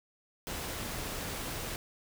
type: noise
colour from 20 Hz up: pink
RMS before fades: -38 dBFS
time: 0.47-1.76 s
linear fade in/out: 0 ms
effects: none